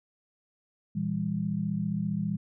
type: chord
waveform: sine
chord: E diminished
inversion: second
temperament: equal with one note detuned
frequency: 116.54 / 164.81 / 199.88 Hz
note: Bb2 / E3 / G3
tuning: 0 / 0 / +34 cents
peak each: -36 / -31 / -30 dBFS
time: 0.95-2.37 s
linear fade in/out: 10 ms
effects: none